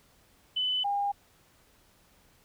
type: tone pair in turn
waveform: sine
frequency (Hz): 3009 / 807.2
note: F#7 / G#5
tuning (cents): +28 / -49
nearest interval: octave + major seventh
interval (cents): 2277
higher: first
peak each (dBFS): -26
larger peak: neither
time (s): 0.56-0.84 / 0.84-1.12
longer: neither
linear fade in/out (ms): 10
effects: pink hiss -63 dBFS RMS until 2.44 s